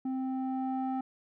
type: tone with low-pass filter sweep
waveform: square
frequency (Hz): 261.6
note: C4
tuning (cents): 0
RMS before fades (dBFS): -33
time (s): 0.05-1.01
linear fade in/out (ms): 5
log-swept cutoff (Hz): 530 to 910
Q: 2.4
effects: none